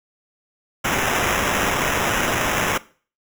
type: noise with sample-and-hold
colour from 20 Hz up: white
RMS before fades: -21 dBFS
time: 0.84-2.78 s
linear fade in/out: 10 ms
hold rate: 4410 Hz
effects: noise-tail reverb RT60 0.4 s tail -19 dB re dry